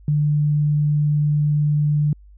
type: tone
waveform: sine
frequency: 148.5 Hz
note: D3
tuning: 20 cents sharp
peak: -15 dBFS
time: 0.08-2.13 s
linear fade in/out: 2 ms
effects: added 50 Hz sine -43 dBFS peak until 2.37 s